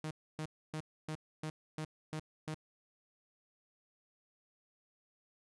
sawtooth tone bursts, 155.56 Hz, D#3, in tune, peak -34 dBFS, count 8, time 0.04-2.544 s, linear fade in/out 2 ms, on 68 ms, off 280 ms, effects resampled to 24000 Hz

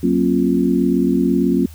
sine chord, Gb major seventh, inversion none, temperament equal with one note detuned, 185 / 233.1 / 271.3 / 349.2 Hz, Gb3 / Bb3 / Db4 / F4, 0 / 0 / -37 / 0 cents, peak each -19 / -19 / -17 / -20 dBFS, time 0.03-1.66 s, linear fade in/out 5 ms, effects added 78 Hz sine -35 dBFS peak until 1.74 s + white hiss -47 dBFS RMS until 1.74 s

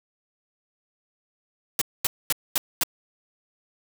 white noise bursts, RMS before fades -22 dBFS, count 5, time 1.79-2.835 s, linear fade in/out 2 ms, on 25 ms, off 230 ms, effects none

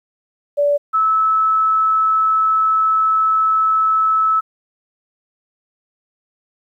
sine tone pair in turn, 578 / 1302.8 Hz, D5 / E6, -28 / -21 cents, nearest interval octave + major second, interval 1407 cents, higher second, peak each -12 dBFS, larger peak neither, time 0.57-0.78 / 0.93-4.41 s, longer second, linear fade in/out 20 ms, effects 9-bit

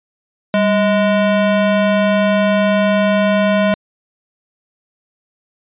square ring-modulated tone, 415.3 Hz, G#4, in tune, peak -9 dBFS, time 0.54-3.74 s, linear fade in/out 0 ms, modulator 218 Hz, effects resampled to 8000 Hz

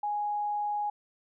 sine tone, 830 Hz, G#5, 1 cent flat, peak -28 dBFS, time 0.03-0.9 s, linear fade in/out 5 ms, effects none

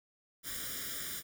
white noise with comb filter, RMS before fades -40 dBFS, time 0.43-1.23 s, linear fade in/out 50 ms, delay 0.57 ms, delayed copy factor +0.95, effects none

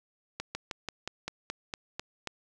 slowing click train, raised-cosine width 0.2 ms, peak -17 dBFS, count 10, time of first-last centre 0.4-2.273 s, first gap 150 ms, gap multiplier 1.08, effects none

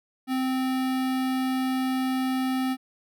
square tone with notch filter, 260 Hz, C4, 11 cents flat, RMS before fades -26 dBFS, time 0.27-2.77 s, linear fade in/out 50 ms, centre 6900 Hz, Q 1.5, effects none

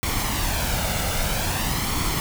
pink noise with flanger, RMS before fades -24 dBFS, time 0.03-2.2 s, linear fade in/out 0 ms, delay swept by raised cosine 0.91 to 1.42 ms, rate 0.51 Hz, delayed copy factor +0.5, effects none

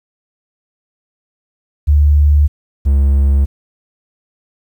sine / triangle tone pair in turn, 73.42 / 69.3 Hz, D2 / C#2, 0 / 0 cents, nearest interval minor second, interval 100 cents, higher first, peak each -6 dBFS, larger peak neither, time 1.87-2.48 / 2.85-3.46 s, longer neither, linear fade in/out 20 ms, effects 8-bit

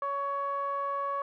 sawtooth tone with low-pass filter, 560 Hz, C#5, 18 cents sharp, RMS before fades -32 dBFS, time 0.02-1.22 s, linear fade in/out 2 ms, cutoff 1200 Hz, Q 6.1, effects none

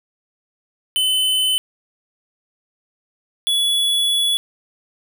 square tone pair in turn, 3034 / 3399 Hz, F#7 / G#7, +43 / +39 cents, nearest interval major second, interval 196 cents, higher second, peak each -16 dBFS, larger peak neither, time 0.96-1.58 / 3.47-4.37 s, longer second, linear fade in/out 0 ms, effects none

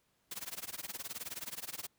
white noise with tremolo, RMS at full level -40 dBFS, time 0.31-1.87 s, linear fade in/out 5 ms, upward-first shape sine, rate 19 Hz, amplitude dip 95%, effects pink hiss -75 dBFS RMS until 1.98 s + high-pass 60 Hz 12 dB/octave

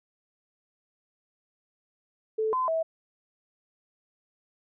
sine tone with pitch steps, 437.7 / 1024 / 649 Hz, A4 / C6 / E5, -9 / -38 / -27 cents, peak -24 dBFS, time 2.38-2.83 s, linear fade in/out 10 ms, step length 150 ms, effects none

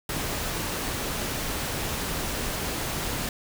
pink noise, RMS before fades -30 dBFS, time 0.09-3.29 s, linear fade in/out 2 ms, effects none

